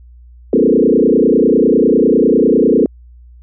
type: tone with frequency modulation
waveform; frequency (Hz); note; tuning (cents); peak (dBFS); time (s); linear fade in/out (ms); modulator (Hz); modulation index
sine; 351.1; F4; +9; -7; 0.53-2.86; 2; 30; 4.3
effects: added 60 Hz sine -37 dBFS peak until 3.42 s